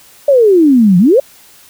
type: exponential two-way sweep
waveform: sine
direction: down then up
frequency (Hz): 587.3 to 170.5 to 587.3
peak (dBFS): -4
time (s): 0.28-1.2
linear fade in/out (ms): 5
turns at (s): 0.98
effects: white hiss -42 dBFS RMS until 1.69 s